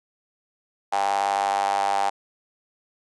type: tone with high-pass filter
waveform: sawtooth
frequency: 99.3 Hz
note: G2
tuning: 23 cents sharp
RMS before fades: -23 dBFS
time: 0.92-2.1 s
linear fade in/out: 10 ms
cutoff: 790 Hz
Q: 8
effects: resampled to 22050 Hz